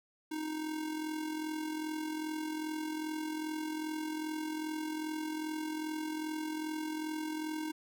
square tone with amplitude modulation, 311.1 Hz, D#4, in tune, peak -34 dBFS, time 0.31-7.72 s, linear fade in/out 10 ms, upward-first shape sine, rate 42.5 Hz, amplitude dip 50%, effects none

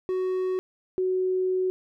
triangle / sine tone pair in turn, 371.4 / 371.4 Hz, F#4 / F#4, +7 / +7 cents, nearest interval unison, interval 0 cents, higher neither, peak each -22 dBFS, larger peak neither, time 0.09-0.59 / 0.98-1.7 s, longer second, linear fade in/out 0 ms, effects none

